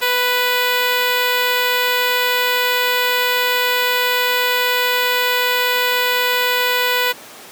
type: tone with notch filter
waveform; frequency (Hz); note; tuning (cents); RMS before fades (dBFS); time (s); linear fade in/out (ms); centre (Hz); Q
5% pulse; 493.9; B4; 0; -17; 0.01-7.13; 20; 5900; 0.88
effects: pink hiss -37 dBFS RMS until 7.51 s + high-pass 300 Hz 12 dB/octave